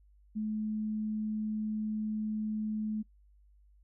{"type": "tone", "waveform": "sine", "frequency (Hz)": 215, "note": "A3", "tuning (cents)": -40, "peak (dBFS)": -31, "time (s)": [0.35, 3.03], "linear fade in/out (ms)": 20, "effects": ["noise-tail reverb RT60 0.1 s tail -24 dB re dry", "added 50 Hz sine -59 dBFS peak until 3.83 s"]}